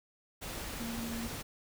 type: tone in noise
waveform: sine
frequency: 230.8 Hz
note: A#3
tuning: 17 cents flat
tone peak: -37 dBFS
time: 0.79-1.28 s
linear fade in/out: 20 ms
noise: pink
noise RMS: -41 dBFS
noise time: 0.41-1.43 s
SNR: +1 dB
effects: none